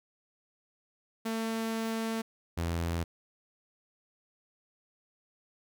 sawtooth tone pair in turn, 224.6 / 84.28 Hz, A3 / E2, +36 / +39 cents, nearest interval octave + perfect fourth, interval 1697 cents, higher first, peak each -27 / -26 dBFS, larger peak second, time 1.25-2.22 / 2.57-3.04 s, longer first, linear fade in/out 10 ms, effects none

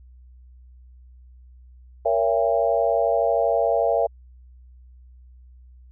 sine chord, A# diminished seventh, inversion none, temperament just, 466.2 / 559.4 / 671.3 / 805.5 Hz, A#4 / C#5 / E5 / G5, 0 / +16 / +31 / +47 cents, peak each -24 / -23 / -21 / -27 dBFS, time 2.05-4.07 s, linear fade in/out 10 ms, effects added 62 Hz sine -45 dBFS peak until 5.91 s

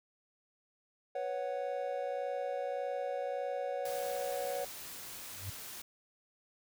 triangle chord, B suspended second, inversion none, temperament just, 493.9 / 555.6 / 740.8 Hz, B4 / C#5 / F#5, 0 / +4 / +2 cents, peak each -38 / -35 / -38 dBFS, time 1.15-4.65 s, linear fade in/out 5 ms
white noise, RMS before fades -46 dBFS, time 3.85-5.82 s, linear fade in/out 5 ms
sine tone with exponential growth, 97.3 Hz, G2, 12 cents flat, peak -35 dBFS, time 5.28-5.5 s, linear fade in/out 5 ms, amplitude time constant 46 ms
effects none

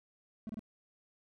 triangle tone bursts, 220 Hz, A3, in tune, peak -36 dBFS, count 3, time 0.47-0.593 s, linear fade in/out 0 ms, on 23 ms, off 27 ms, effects none

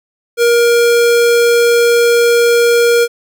square tone, 472.1 Hz, A#4, 22 cents sharp, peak -8 dBFS, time 0.37-3.08 s, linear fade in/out 50 ms, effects none

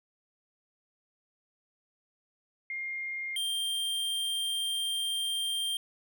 sine / square tone pair in turn, 2121 / 3178 Hz, C7 / G7, +23 / +23 cents, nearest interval perfect fifth, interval 700 cents, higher second, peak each -33 / -30 dBFS, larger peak second, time 2.7-3.36 / 3.36-5.77 s, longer second, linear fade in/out 2 ms, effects none

